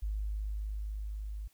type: tone with level ramp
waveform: sine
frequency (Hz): 51.91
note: G#1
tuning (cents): 0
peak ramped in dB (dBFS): -31 to -37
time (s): 0.02-1.48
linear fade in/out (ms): 10
effects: white hiss -69 dBFS RMS until 1.53 s